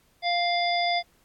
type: harmonic tone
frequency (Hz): 698.5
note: F5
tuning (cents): 0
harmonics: 1 / 3 / 5 / 7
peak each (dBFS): -24 / -29 / -31 / -32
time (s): 0.22-1.03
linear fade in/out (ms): 50
effects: pink hiss -64 dBFS RMS until 1.24 s + AAC 64 kbps